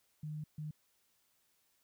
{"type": "tone bursts at uneven times", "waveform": "sine", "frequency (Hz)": 152.4, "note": "D#3", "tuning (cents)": -36, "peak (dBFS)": -39, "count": 2, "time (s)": [[0.23, 0.44], [0.58, 0.71]], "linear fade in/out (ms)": 5, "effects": ["white hiss -75 dBFS RMS until 1.83 s"]}